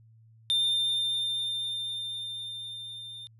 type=tone with level ramp; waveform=triangle; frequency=3604 Hz; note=A7; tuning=41 cents sharp; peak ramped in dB=-21 to -39 dBFS; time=0.5-3.27 s; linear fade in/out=0 ms; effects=added 112 Hz sine -54 dBFS peak until 3.39 s + resampled to 32000 Hz